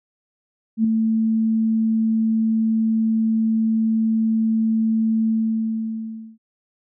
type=tone with ADSR envelope; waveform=sine; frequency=222.4 Hz; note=A3; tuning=19 cents sharp; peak=-12 dBFS; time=0.77-6.38 s; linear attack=73 ms; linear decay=4 ms; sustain=-4 dB; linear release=1100 ms; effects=none